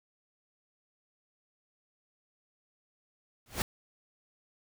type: noise with exponential growth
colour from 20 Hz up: pink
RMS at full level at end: -26 dBFS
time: 3.46-3.62 s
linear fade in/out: 1 ms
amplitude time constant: 33 ms
effects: none